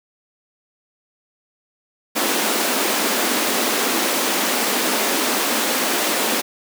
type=high-pass noise; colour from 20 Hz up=pink; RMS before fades=-20 dBFS; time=2.15-6.42 s; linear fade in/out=20 ms; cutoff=220 Hz; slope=48 dB/octave; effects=none